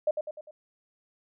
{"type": "tone with echo", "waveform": "sine", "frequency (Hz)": 608, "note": "D#5", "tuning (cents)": -40, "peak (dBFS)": -21, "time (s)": [0.07, 0.11], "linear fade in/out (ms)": 5, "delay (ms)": 100, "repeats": 4, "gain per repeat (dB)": -6, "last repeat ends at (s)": 0.51, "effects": []}